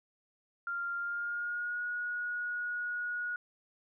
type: tone with pitch glide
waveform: sine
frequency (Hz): 1393 to 1451.3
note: F6 to F#6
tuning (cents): -5 to -34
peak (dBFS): -33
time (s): 0.67-3.36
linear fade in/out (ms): 2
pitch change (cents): +71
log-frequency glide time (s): 0.95-1.82
effects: none